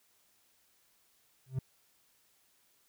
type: tone with exponential growth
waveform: triangle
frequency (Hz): 131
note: C3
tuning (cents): +2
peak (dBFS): -25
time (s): 1.46-1.59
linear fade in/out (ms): 5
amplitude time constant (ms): 28
effects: white hiss -70 dBFS RMS until 2.88 s